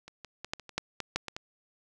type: clicks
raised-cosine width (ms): 0.2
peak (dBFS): -29 / -26 / -21 / -14 / -29 / -28 / -12 / -16 / -11 / -19 / -20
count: 11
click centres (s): 0.08 / 0.247 / 0.446 / 0.535 / 0.597 / 0.693 / 0.78 / 1.003 / 1.16 / 1.283 / 1.365
effects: none